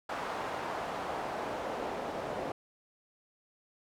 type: noise with band-pass filter sweep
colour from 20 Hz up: pink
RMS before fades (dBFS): -37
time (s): 0.09-2.52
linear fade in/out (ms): 5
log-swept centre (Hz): 900 to 580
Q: 1.4
effects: none